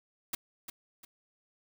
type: noise with echo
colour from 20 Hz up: white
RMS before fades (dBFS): -33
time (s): 0.33-0.35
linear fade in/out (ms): 5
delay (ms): 350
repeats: 2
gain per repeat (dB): -9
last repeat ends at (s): 1.05
effects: none